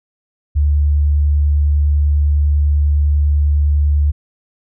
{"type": "tone with vibrato", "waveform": "sine", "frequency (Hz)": 73.2, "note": "D2", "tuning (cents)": -5, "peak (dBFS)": -10, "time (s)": [0.55, 4.12], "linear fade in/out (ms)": 20, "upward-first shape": "sine", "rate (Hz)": 10, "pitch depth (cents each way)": 8, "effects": []}